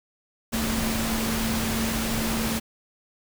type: tone in noise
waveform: sine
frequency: 224.4 Hz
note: A3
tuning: 34 cents sharp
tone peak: -27 dBFS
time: 0.52-2.6 s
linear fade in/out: 20 ms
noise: pink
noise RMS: -28 dBFS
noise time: 0.52-2.6 s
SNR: -2 dB
effects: none